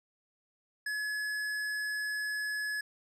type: tone with hard clipping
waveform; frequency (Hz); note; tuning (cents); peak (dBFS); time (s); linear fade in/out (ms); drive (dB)
sine; 1700; G#6; +40; -34; 0.86-2.81; 5; 12
effects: none